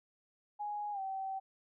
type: tone with pitch glide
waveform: sine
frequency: 830.6 to 770.5 Hz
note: G#5 to G5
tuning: 0 to -30 cents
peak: -36 dBFS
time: 0.59-1.4 s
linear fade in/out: 20 ms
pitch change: -130 cents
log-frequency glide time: 0.92-1 s
effects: none